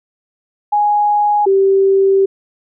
sine tone pair in turn, 830.6 / 388.9 Hz, G#5 / G4, 0 / -14 cents, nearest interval octave + minor second, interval 1314 cents, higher first, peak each -10 / -8 dBFS, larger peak second, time 0.72-1.46 / 1.46-2.26 s, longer second, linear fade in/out 10 ms, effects none

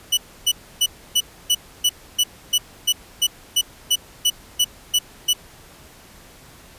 sawtooth tone bursts, 2960 Hz, F#7, in tune, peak -11 dBFS, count 16, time 0.12-5.334 s, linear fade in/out 10 ms, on 54 ms, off 290 ms, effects pink hiss -46 dBFS RMS until 6.78 s + resampled to 32000 Hz

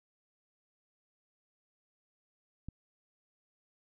click, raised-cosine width 5 ms, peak -29 dBFS, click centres 2.686 s, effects none

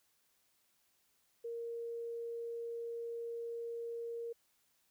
sine tone, 466.2 Hz, A#4, in tune, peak -39 dBFS, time 1.44-4.33 s, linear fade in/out 10 ms, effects white hiss -75 dBFS RMS until 4.9 s

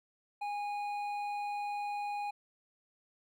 triangle tone with hard clipping, 822 Hz, G#5, 18 cents flat, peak -36 dBFS, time 0.41-2.31 s, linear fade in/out 10 ms, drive 11 dB, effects none

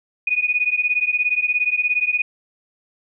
sine beating tone pair, 2464 / 2481 Hz, D#7 / D#7, -17 / -6 cents, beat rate 17 Hz, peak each -20 dBFS, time 0.27-2.22 s, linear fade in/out 5 ms, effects none

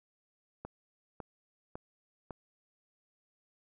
click train, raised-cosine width 1 ms, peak -27 dBFS, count 4, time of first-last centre 0.65-2.307 s, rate 1.81 Hz, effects none

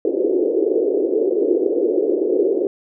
white band-pass noise, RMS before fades -18 dBFS, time 0.05-2.67 s, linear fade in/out 2 ms, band 330 to 460 Hz, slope 48 dB/octave, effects none

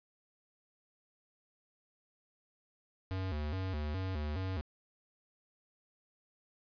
square tone with vibrato, 84 Hz, E2, 33 cents sharp, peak -35 dBFS, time 3.11-4.61 s, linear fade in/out 0 ms, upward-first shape square, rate 2.4 Hz, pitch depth 200 cents each way, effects resampled to 11025 Hz + 12-bit

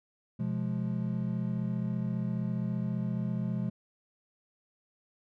triangle chord, F diminished, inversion second, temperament just, 125.72 / 174.61 / 209.5 Hz, Cb3 / F3 / Ab3, +31 / 0 / +15 cents, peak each -32 dBFS, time 0.39-3.7 s, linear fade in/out 10 ms, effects none

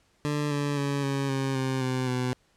20% pulse tone with pitch steps, 147.6 / 144.31 / 141.1 / 137.95 / 134.88 / 131.88 / 128.94 / 126.07 Hz, D3 / D3 / C#3 / C#3 / C#3 / C3 / C3 / B2, +9 / -30 / +31 / -8 / -47 / +14 / -25 / +36 cents, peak -21 dBFS, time 0.25-2.33 s, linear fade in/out 0 ms, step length 260 ms, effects pink hiss -66 dBFS RMS until 2.56 s + low-pass 9000 Hz 12 dB/octave

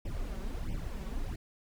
brown noise with flanger, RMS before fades -36 dBFS, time 0.05-1.36 s, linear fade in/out 5 ms, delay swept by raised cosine 0.35 to 5.35 ms, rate 1.5 Hz, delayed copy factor +0.95, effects none

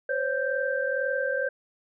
sine tone cluster, 515 / 557 / 1569 Hz, C5 / C#5 / G6, -28 / +8 / +1 cents, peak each -29 dBFS, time 0.09-1.49 s, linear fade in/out 5 ms, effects none

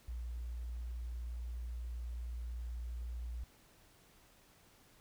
sine tone, 59.4 Hz, A#1, 33 cents sharp, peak -39 dBFS, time 0.08-3.44 s, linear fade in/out 5 ms, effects pink hiss -65 dBFS RMS until 5 s

